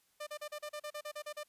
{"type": "tone bursts", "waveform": "sawtooth", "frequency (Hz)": 598, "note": "D5", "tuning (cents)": 31, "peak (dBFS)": -36, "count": 12, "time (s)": [0.2, 1.435], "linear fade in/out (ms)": 10, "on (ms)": 69, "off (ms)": 37, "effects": ["white hiss -73 dBFS RMS until 1.48 s", "resampled to 32000 Hz"]}